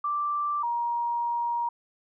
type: tone pair in turn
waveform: sine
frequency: 1174 / 945.7 Hz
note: D6 / A#5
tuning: -1 / +25 cents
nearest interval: major third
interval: 374 cents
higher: first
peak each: -25 dBFS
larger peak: neither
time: 0.04-0.63 / 0.63-1.69 s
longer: second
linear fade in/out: 5 ms
effects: none